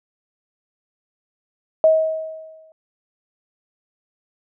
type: tone with exponential decay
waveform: sine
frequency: 636 Hz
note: D#5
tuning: 38 cents sharp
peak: -8 dBFS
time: 1.84-2.72 s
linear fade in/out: 1 ms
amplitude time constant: 190 ms
effects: none